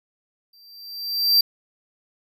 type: tone with exponential growth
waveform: square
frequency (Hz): 4699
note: D8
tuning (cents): 0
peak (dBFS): -12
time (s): 0.53-1.41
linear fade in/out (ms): 5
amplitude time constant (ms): 190
effects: none